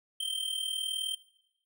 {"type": "tone with amplitude modulation", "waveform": "square", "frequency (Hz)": 3136, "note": "G7", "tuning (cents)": 0, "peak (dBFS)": -29, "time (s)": [0.2, 1.15], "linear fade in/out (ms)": 5, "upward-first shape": "sine", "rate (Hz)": 39.6, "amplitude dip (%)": 80, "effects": ["noise-tail reverb RT60 0.8 s tail -17 dB re dry"]}